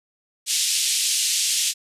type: band-pass noise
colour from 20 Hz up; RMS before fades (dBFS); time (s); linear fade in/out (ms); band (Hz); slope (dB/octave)
white; -22; 0.46-1.74; 50; 2800 to 9100; 24
effects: resampled to 32000 Hz